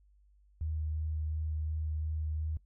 sine tone with vibrato, 77.78 Hz, D#2, in tune, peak -32 dBFS, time 0.61-2.57 s, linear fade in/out 0 ms, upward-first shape sine, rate 2.8 Hz, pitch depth 11 cents each way, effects noise-tail reverb RT60 0.1 s tail -19 dB re dry + added 50 Hz sine -61 dBFS peak until 2.65 s

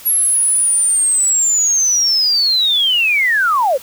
sine linear sweep, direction down, 11410 to 482.1 Hz, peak -11 dBFS, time 0.05-3.78 s, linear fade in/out 20 ms, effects white hiss -37 dBFS RMS until 3.82 s

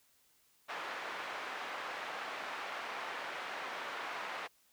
pink band-pass noise, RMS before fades -42 dBFS, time 0.68-4.48 s, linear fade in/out 20 ms, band 790 to 2200 Hz, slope 12 dB/octave, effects white hiss -70 dBFS RMS until 4.72 s

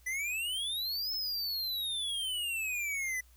square exponential two-way sweep, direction up then down, 1977 to 5274 to 1977 Hz, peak -33 dBFS, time 0.06-3.21 s, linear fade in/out 10 ms, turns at 1.13 s, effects added 60 Hz sine -58 dBFS peak until 3.36 s + white hiss -66 dBFS RMS until 3.36 s

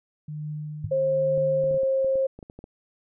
sine tone with tremolo, 151.2 Hz, D#3, 49 cents flat, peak -29 dBFS, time 0.28-1.78 s, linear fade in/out 5 ms, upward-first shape triangle, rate 1.1 Hz, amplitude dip 60%
sine tone with exponential decay, 103.83 Hz, G#2, in tune, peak -23 dBFS, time 0.84-0.93 s, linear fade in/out 5 ms, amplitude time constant 19 ms
sine tone, 534 Hz, C5, 35 cents sharp, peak -20 dBFS, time 0.91-2.27 s, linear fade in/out 10 ms
clicks, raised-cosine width 2 ms, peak -28 dBFS, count 12, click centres 1.378 / 1.64 / 1.711 / 1.744 / 1.833 / 2.046 / 2.156 / 2.39 / 2.428 / 2.499 / 2.59 / 2.641 s
effects none

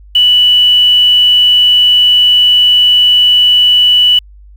sine tone with quantisation, 2960 Hz, F#7, in tune, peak -4 dBFS, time 0.15-4.19 s, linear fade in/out 5 ms, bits 5, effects added 50 Hz sine -34 dBFS peak until 4.56 s

